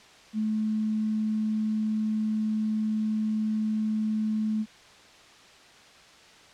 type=tone with tanh clipping; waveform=triangle; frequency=216.2 Hz; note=A3; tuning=30 cents flat; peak=-24 dBFS; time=0.33-4.66 s; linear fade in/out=50 ms; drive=3 dB; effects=white hiss -52 dBFS RMS until 6.53 s + low-pass 5000 Hz 12 dB/octave